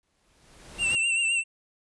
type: noise with exponential growth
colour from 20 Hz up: pink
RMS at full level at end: -36 dBFS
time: 0.03-0.95 s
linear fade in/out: 0 ms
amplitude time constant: 200 ms
type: tone with vibrato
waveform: square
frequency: 2724 Hz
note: F7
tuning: 44 cents flat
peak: -23 dBFS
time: 0.78-1.44 s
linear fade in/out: 50 ms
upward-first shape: triangle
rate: 7.7 Hz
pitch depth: 58 cents each way
effects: resampled to 24000 Hz